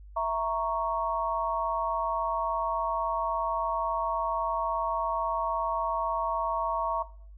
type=chord; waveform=sine; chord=A# diminished; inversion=second; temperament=equal; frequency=659.3 / 932.3 / 1108.7 Hz; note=E5 / A#5 / C#6; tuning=0 / 0 / 0 cents; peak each=-30 dBFS; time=0.16-7.03 s; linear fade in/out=10 ms; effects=noise-tail reverb RT60 0.5 s tail -18 dB re dry + added 50 Hz sine -45 dBFS peak until 7.37 s